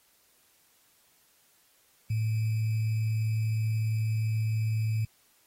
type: tone with sample-and-hold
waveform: sine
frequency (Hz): 110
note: A2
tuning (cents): 0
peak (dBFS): -25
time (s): 2.1-5.05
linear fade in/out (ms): 5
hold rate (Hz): 2450
effects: white hiss -65 dBFS RMS until 5.46 s + AAC 48 kbps